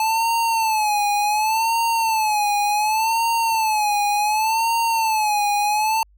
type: tone with vibrato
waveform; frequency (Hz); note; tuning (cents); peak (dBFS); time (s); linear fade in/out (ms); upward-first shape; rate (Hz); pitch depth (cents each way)
square; 870; A5; -20; -18; 0-6.03; 2; sine; 0.68; 100
effects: added 50 Hz sine -51 dBFS peak until 6.17 s